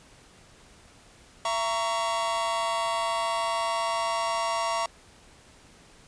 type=chord; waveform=45% pulse; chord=A# diminished; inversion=second; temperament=just; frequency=671.3 / 932.3 / 1118.8 Hz; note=E5 / A#5 / C#6; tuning=+31 / 0 / +16 cents; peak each=-30 dBFS; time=1.45-4.86 s; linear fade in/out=2 ms; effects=pink hiss -54 dBFS RMS until 6.07 s + resampled to 22050 Hz